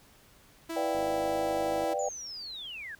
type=tone; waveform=sawtooth; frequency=329.6 Hz; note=E4; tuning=in tune; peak=-30 dBFS; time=0.69-1.94 s; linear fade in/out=10 ms
type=chord; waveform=sine; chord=G dominant seventh; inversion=first; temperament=equal with one note detuned; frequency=493.9 / 587.3 / 702.9 / 784 Hz; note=B4 / D5 / F5 / G5; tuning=0 / 0 / +11 / 0 cents; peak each=-34 / -32 / -38 / -33 dBFS; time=0.76-2.09 s; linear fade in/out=5 ms
type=click train; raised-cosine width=2 ms; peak=-32 dBFS; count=47; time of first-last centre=0.95-1.838 s; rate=51.8 Hz
type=linear sweep; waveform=sine; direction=down; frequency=7080 to 1564 Hz; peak=-38 dBFS; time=1.99-2.95 s; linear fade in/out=2 ms
effects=pink hiss -59 dBFS RMS until 2.99 s